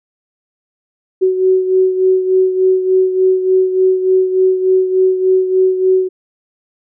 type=beating tone pair; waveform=sine; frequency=373.7 / 377.1 Hz; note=F#4 / F#4; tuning=+17 / +33 cents; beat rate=3.4 Hz; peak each=-10 / -17 dBFS; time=1.21-6.09 s; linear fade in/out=20 ms; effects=none